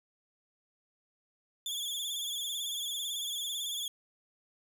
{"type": "tone with vibrato", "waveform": "sawtooth", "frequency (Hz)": 3413, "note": "G#7", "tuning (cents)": 47, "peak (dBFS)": -31, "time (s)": [1.66, 3.88], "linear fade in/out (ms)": 2, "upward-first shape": "sine", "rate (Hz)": 18, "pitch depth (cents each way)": 76, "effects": []}